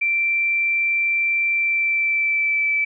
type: tone with pitch glide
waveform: sine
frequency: 2349 to 2315 Hz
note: D7 to D7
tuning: 0 to -25 cents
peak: -17 dBFS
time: 0.01-2.85 s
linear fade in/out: 10 ms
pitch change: -25 cents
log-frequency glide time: 1.53-2.73 s
effects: none